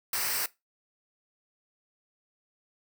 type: noise with comb filter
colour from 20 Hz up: white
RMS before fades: -30 dBFS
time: 0.13-0.46 s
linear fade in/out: 2 ms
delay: 0.29 ms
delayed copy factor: -0.6
effects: noise-tail reverb RT60 0.2 s tail -19 dB re dry